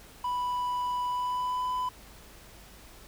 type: tone with pitch glide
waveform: triangle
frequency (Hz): 987.8 to 1002.7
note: B5 to B5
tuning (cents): 0 to +26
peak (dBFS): -26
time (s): 0.24-1.89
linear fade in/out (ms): 5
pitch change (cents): +26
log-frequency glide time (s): 1.07-1.69
effects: added 50 Hz sine -54 dBFS peak until 3.07 s + pink hiss -52 dBFS RMS until 3.07 s